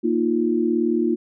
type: chord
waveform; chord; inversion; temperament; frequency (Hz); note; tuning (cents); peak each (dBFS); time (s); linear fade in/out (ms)
sine; Bb suspended fourth; none; equal; 233.1 / 311.1 / 349.2; Bb3 / Eb4 / F4; 0 / 0 / 0; -22 / -23 / -21; 0.03-1.16; 20
effects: none